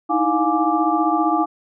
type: tone cluster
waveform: sine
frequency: 309.6 / 324.8 / 709 / 835 / 1174 Hz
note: D#4 / E4 / F5 / G#5 / D6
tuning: -9 / -26 / +26 / +9 / -1 cents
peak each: -22 dBFS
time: 0.09-1.46 s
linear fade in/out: 20 ms
effects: none